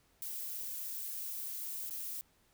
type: noise with dropouts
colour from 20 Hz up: violet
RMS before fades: -41 dBFS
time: 0.22-2.21 s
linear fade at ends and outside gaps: 0 ms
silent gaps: 1.896-1.908 s
effects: pink hiss -70 dBFS RMS until 2.53 s